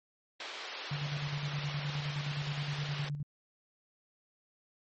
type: band-pass noise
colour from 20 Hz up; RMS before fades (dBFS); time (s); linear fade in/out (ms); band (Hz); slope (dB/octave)
white; -43; 0.4-3.09; 2; 370 to 4200; 24
type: tone with tremolo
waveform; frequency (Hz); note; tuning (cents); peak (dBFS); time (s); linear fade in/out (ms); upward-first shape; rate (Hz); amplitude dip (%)
sine; 145.3; D3; -18; -32; 0.91-3.23; 5; square; 9.6; 50
effects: MP3 32 kbps